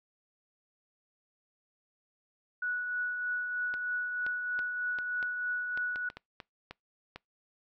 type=tone with tremolo; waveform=sine; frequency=1471 Hz; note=F#6; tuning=11 cents flat; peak=-29 dBFS; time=2.62-6.09 s; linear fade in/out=5 ms; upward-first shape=triangle; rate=3.2 Hz; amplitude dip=40%
type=clicks; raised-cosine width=0.3 ms; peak=-26 dBFS; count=12; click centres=3.74 / 4.265 / 4.591 / 4.987 / 5.228 / 5.775 / 5.959 / 6.101 / 6.17 / 6.402 / 6.71 / 7.16 s
effects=noise-tail reverb RT60 0.2 s tail -26 dB re dry